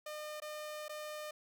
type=tone with dropouts; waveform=sawtooth; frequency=606 Hz; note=D#5; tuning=46 cents flat; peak=-38 dBFS; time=0.06-1.31 s; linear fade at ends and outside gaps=5 ms; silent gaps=0.402-0.419 / 0.883-0.893 s; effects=none